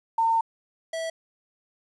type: tone pair in turn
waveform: sine / square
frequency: 908 / 653.2 Hz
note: A#5 / E5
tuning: -46 / -16 cents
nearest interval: tritone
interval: 570 cents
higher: first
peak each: -19 / -29 dBFS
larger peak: first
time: 0.18-0.41 / 0.93-1.1 s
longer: first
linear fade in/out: 5 ms
effects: resampled to 22050 Hz + 9-bit